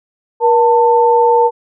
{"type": "tone pair together", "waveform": "sine", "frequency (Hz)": [476.4, 892.1], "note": ["A#4", "A5"], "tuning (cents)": [38, 24], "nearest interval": "major seventh", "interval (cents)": 1086, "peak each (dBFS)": -10, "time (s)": [0.4, 1.51], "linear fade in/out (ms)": 50, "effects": []}